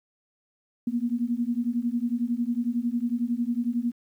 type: beating tone pair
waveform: sine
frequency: 233.1 / 244.1 Hz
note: A#3 / B3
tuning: 0 / -20 cents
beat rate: 11 Hz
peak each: -27 / -27 dBFS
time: 0.87-3.92 s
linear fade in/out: 5 ms
effects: 10-bit